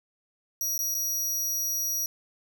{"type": "tone with dropouts", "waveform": "sawtooth", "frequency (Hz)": 5760, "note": "F#8", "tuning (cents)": -47, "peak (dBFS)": -24, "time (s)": [0.61, 2.06], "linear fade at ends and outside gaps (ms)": 1, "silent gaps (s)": [[0.779, 0.79], [0.944, 0.949]], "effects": []}